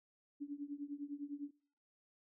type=tone with tremolo; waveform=sine; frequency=287.4 Hz; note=D4; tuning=37 cents flat; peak=-38 dBFS; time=0.4-1.51 s; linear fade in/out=20 ms; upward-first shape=triangle; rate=9.9 Hz; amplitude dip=95%; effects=noise-tail reverb RT60 0.6 s tail -25 dB re dry